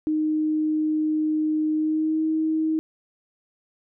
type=tone with pitch glide; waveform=sine; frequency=309.2 to 315.9 Hz; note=D#4 to D#4; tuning=-11 to +26 cents; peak=-20 dBFS; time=0.07-2.79 s; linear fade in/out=0 ms; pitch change=+37 cents; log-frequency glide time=1.74-2.23 s; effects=none